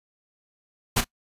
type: noise with echo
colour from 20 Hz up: pink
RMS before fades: -20 dBFS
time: 0.96-1.01 s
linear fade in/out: 10 ms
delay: 34 ms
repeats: 1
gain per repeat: -11 dB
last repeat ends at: 1.044 s
effects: noise-tail reverb RT60 0.1 s tail -23 dB re dry + resampled to 32000 Hz